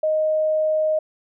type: tone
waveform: sine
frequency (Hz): 622.3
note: D#5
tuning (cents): 0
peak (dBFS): -17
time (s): 0.03-0.99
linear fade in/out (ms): 5
effects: none